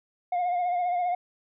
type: tone with vibrato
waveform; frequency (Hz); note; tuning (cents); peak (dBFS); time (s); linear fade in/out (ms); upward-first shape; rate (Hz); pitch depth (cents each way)
sine; 712; F5; +33; -21; 0.32-1.15; 5; sine; 15; 40
effects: tanh soft clip ceiling -23 dBFS